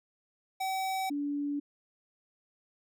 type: tone pair in turn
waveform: square / sine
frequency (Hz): 763 / 288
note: G5 / D4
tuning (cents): -47 / -34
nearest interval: octave + perfect fourth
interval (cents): 1687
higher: first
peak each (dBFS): -31 / -30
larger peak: second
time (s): 0.6-1.1 / 1.1-1.6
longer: neither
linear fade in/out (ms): 10
effects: none